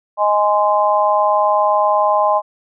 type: harmonic tone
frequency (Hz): 207.7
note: G#3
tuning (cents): 0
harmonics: 3 / 4 / 5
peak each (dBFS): -16 / -16 / -16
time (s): 0.17-2.42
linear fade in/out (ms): 50
effects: none